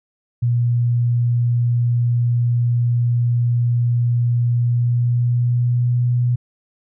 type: tone with pitch glide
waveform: sine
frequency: 120 to 122.24 Hz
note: B2 to B2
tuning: -49 to -17 cents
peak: -14 dBFS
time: 0.42-6.36 s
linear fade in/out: 10 ms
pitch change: +32 cents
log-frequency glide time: 4.53-6.05 s
effects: none